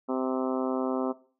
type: harmonic tone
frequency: 130 Hz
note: C3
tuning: 11 cents flat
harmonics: 2 / 3 / 4 / 5 / 6 / 7 / 8 / 9 / 10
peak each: -29 / -33 / -35 / -37 / -39 / -40 / -41 / -42 / -43 dBFS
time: 0.08-1.13 s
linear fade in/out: 20 ms
effects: noise-tail reverb RT60 0.4 s tail -17 dB re dry